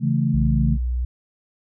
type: chord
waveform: sine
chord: A major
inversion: first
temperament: equal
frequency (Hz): 138.59 / 164.81 / 220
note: C#3 / E3 / A3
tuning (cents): 0 / 0 / 0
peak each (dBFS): -20 / -23 / -22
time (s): 0-0.78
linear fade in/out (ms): 50
type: tone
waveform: sine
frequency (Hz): 61.2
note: B1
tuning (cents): -15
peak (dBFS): -20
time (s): 0.34-1.05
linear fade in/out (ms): 5
effects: none